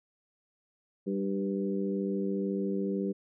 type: harmonic tone with a mistuned harmonic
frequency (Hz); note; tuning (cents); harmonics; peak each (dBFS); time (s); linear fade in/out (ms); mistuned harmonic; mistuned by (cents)
98; G2; 0; 2 / 3 / 4 / 5; -31 / -36 / -34 / -39; 1.06-3.13; 20; 3; +24
effects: none